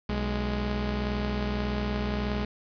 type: tone pair together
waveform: sawtooth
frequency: 61.75 / 207.7 Hz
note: B1 / G#3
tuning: 0 / 0 cents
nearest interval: octave + major sixth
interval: 2100 cents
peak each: -26 dBFS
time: 0.09-2.45 s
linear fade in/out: 5 ms
effects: resampled to 11025 Hz + 8-bit